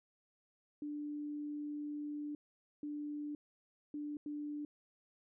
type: tone bursts at uneven times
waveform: sine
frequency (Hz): 295.1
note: D4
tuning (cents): +8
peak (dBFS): -39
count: 4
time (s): 0.82-2.35 / 2.83-3.35 / 3.94-4.17 / 4.26-4.65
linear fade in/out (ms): 2
effects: none